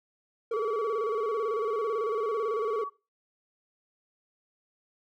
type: tone with vibrato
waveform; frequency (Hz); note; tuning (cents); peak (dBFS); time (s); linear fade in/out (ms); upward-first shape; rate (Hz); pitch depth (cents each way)
triangle; 440.9; A4; +4; -25; 0.51-2.84; 5; square; 18; 80
type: tone with pitch glide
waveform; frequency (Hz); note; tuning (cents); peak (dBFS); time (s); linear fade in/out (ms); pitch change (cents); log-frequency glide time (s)
sine; 1144 to 1133.5; D6 to C#6; -46 to +38; -33; 0.52-2.9; 20; -16; 0.73-1.18
effects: noise-tail reverb RT60 0.3 s tail -20 dB re dry

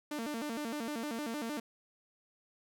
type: tone with vibrato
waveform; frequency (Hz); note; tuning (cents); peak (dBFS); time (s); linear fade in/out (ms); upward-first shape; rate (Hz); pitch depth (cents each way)
sawtooth; 260.9; C4; -5; -32; 0.11-1.6; 5; square; 6.5; 230
effects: none

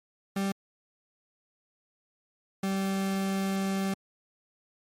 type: tone pair in turn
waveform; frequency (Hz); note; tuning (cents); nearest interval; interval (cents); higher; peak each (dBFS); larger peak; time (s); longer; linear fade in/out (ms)
40% pulse; 196 / 193.86; G3 / G3; 0 / -19; unison; 19; first; -26; neither; 0.36-0.52 / 2.63-3.94; second; 5
effects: MP3 64 kbps

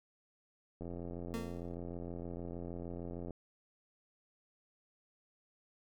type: click train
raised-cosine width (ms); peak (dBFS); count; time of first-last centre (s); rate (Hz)
2; -31; 217; 0.81-3.307; 86.5
type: tone with exponential decay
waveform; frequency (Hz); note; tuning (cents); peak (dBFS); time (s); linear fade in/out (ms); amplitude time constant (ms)
30% pulse; 228.7; A#3; -33; -33; 1.34-1.75; 0; 89
effects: none

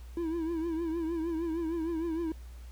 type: tone with vibrato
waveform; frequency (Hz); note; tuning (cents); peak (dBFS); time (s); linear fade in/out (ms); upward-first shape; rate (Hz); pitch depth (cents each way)
triangle; 329.6; E4; 0; -28; 0.17-2.32; 2; triangle; 6.5; 93
effects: added 60 Hz sine -43 dBFS peak until 2.71 s + pink hiss -60 dBFS RMS until 2.71 s

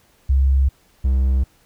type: tone pair in turn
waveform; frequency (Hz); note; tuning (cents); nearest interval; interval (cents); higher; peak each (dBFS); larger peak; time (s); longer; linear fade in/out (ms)
sine / triangle; 67.3 / 65.61; C2 / C2; +49 / +5; unison; 44; first; -12; neither; 0.29-0.69 / 1.04-1.44; neither; 10
effects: pink hiss -57 dBFS RMS until 1.65 s

